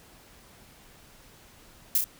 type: noise with echo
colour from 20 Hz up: violet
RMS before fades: -22 dBFS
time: 1.95-1.98 s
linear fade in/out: 2 ms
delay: 31 ms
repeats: 2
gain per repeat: -4 dB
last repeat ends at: 2.042 s
effects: pink hiss -54 dBFS RMS until 2.19 s